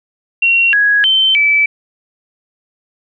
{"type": "tone with pitch steps", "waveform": "sine", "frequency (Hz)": [2740, 1663, 3093, 2308], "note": ["F7", "G#6", "G7", "D7"], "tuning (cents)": [-34, 2, -24, -31], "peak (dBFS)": -8, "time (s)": [0.42, 1.66], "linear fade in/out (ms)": 5, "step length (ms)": 310, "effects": []}